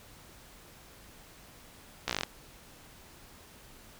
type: slowing click train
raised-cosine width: 0.2 ms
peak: -12 dBFS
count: 9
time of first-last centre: 2.08-2.234 s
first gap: 15 ms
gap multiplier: 1.07
effects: pink hiss -54 dBFS RMS until 3.99 s